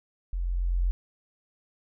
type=tone with level ramp; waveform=sine; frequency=44.07 Hz; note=F1; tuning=16 cents sharp; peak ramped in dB=-27 to -21 dBFS; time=0.33-0.91 s; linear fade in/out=0 ms; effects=none